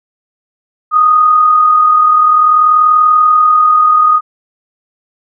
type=tone with amplitude modulation; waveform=sine; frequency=1240 Hz; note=D#6; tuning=6 cents flat; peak=-3 dBFS; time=0.91-4.21 s; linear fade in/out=50 ms; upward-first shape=sine; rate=40.5 Hz; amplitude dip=40%; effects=none